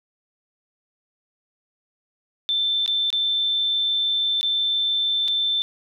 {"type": "tone with dropouts", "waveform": "sine", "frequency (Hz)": 3547, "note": "A7", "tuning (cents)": 13, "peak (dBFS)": -19, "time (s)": [2.49, 5.62], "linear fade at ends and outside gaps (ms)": 0, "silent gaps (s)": [[2.861, 2.878], [3.103, 3.128], [4.411, 4.43], [5.279, 5.283]], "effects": []}